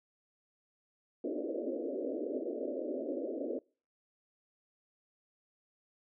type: band-pass noise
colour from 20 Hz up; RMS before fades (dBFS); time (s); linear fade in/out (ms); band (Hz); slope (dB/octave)
pink; -37; 1.24-3.59; 5; 250 to 620; 96
effects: noise-tail reverb RT60 0.4 s tail -26 dB re dry